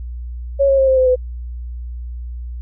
sine tone with pitch steps, 554.4 / 544.2 / 534.3 / 524.5 / 514.9 / 505.5 Hz, C#5 / C#5 / C5 / C5 / C5 / B4, 0 / -32 / +36 / +4 / -28 / +40 cents, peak -10 dBFS, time 0.59-1.16 s, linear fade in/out 20 ms, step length 95 ms, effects added 60 Hz sine -25 dBFS peak until 2.61 s

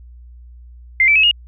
sine tone with pitch steps, 2092 / 2321 / 2576 / 2858 Hz, C7 / D7 / E7 / F7, -1 / -21 / -41 / +39 cents, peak -9 dBFS, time 1-1.312 s, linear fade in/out 2 ms, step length 78 ms, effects added 60 Hz sine -37 dBFS peak until 1.47 s

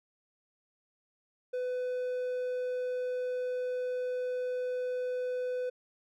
triangle tone, 501 Hz, B4, 25 cents sharp, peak -29 dBFS, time 1.53-5.7 s, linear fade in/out 10 ms, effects none

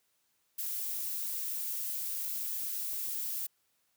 violet noise, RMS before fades -36 dBFS, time 0.58-3.47 s, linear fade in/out 10 ms, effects white hiss -75 dBFS RMS until 3.96 s + high-pass 60 Hz 12 dB/octave

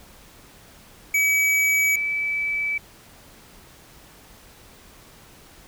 square / sine tone pair in turn, 2280 / 2304 Hz, C#7 / D7, +48 / -34 cents, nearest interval unison, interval 18 cents, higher second, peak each -18 / -22 dBFS, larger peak first, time 1.14-1.96 / 1.96-2.78 s, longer neither, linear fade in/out 5 ms, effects pink hiss -49 dBFS RMS until 5.67 s

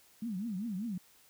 sine tone with vibrato, 207.7 Hz, G#3, in tune, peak -34 dBFS, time 0.22-0.98 s, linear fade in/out 5 ms, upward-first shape triangle, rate 5.1 Hz, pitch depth 290 cents each way, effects white hiss -63 dBFS RMS until 1.29 s

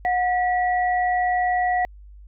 sine tone pair together, 726.1 / 1940 Hz, F#5 / B6, -33 / -31 cents, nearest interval octave + perfect fourth, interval 1702 cents, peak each -19 / -26 dBFS, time 0.05-1.85 s, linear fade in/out 0 ms, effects added 50 Hz sine -41 dBFS peak until 2.27 s

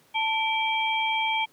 sine tone cluster, 884 / 2328 / 3213 Hz, A5 / D7 / G7, +8 / -16 / +42 cents, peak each -26 / -27 / -30 dBFS, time 0.14-1.46 s, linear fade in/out 20 ms, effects pink hiss -60 dBFS RMS until 1.52 s + high-pass 150 Hz 12 dB/octave

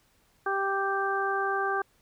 harmonic tone, 392 Hz, G4, in tune, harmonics 1 / 2 / 3 / 4, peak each -31 / -31 / -31 / -31 dBFS, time 0.46-1.82 s, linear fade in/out 5 ms, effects pink hiss -66 dBFS RMS until 2.01 s

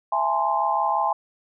sine tone cluster, 667 / 828 / 894 / 1042 Hz, E5 / G#5 / A5 / C6, +20 / -5 / +27 / -7 cents, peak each -28 / -23 / -28 / -24 dBFS, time 0.12-1.13 s, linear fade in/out 5 ms, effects none

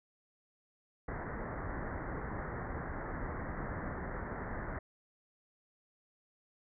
pink low-pass noise, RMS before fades -40 dBFS, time 1.08-4.79 s, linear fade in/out 5 ms, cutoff 2000 Hz, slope 96 dB/octave, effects none

